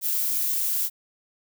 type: noise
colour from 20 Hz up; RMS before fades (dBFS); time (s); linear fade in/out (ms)
violet; -25; 0.01-0.9; 50
effects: none